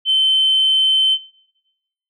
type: tone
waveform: sine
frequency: 3079 Hz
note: G7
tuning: 32 cents flat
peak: -11 dBFS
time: 0.05-1.18 s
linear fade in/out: 50 ms
effects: noise-tail reverb RT60 1.0 s tail -20 dB re dry + tanh soft clip ceiling -7 dBFS